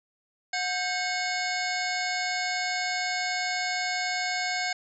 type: harmonic tone with a mistuned harmonic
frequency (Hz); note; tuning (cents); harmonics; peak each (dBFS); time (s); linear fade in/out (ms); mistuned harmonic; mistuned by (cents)
728; F#5; -28; 1 / 2 / 3 / 4 / 5 / 6 / 7 / 9 / 10; -32 / -33 / -32 / -45 / -42 / -35 / -37 / -42 / -43; 0.53-4.73; 5; 2; +140
effects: none